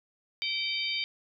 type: harmonic tone with a mistuned harmonic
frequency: 774 Hz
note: G5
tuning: 22 cents flat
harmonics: 3 / 4 / 5 / 6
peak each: -33 / -34 / -35 / -36 dBFS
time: 0.42-1.04 s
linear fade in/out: 0 ms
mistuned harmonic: 5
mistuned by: -80 cents
effects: none